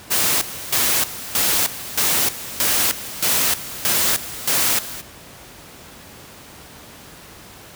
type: noise with tremolo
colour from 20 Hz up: white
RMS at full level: -18 dBFS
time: 0.1-5.02 s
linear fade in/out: 20 ms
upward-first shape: square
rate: 1.6 Hz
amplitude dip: 80%
effects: pink hiss -41 dBFS RMS until 7.75 s + high-pass 60 Hz 12 dB/octave